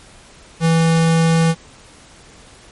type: tone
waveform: square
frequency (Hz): 164.1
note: E3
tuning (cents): -8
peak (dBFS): -12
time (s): 0.6-1.55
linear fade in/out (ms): 50
effects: pink hiss -44 dBFS RMS until 2.71 s + MP3 48 kbps